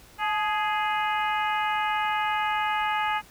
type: harmonic tone with a mistuned harmonic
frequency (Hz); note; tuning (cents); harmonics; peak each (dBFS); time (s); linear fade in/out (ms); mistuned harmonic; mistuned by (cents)
416.2; G#4; +4; 2 / 3 / 4 / 5 / 6 / 7; -26 / -30 / -32 / -34 / -36 / -37; 0.18-3.22; 50; 2; +49
effects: pink hiss -52 dBFS RMS until 3.3 s